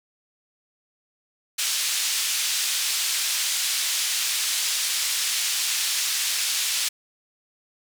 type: band-pass noise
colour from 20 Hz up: pink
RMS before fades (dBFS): -25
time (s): 1.58-6.89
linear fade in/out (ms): 10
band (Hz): 3300 to 10000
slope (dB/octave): 12
effects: none